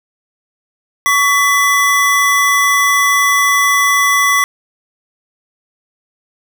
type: tone pair together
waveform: square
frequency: 1128 / 1997.1 Hz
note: C#6 / B6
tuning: +30 / +19 cents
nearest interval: minor seventh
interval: 989 cents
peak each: -13 dBFS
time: 1.06-4.44 s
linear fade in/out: 0 ms
effects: none